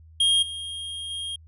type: tone with level steps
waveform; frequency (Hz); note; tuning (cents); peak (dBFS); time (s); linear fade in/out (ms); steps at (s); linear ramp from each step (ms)
square; 3238; G#7; -45; -18 / -32 / -30; 0.2-1.36; 5; 0.42 / 1.1; 10
effects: added 80 Hz sine -47 dBFS peak until 1.47 s + resampled to 24000 Hz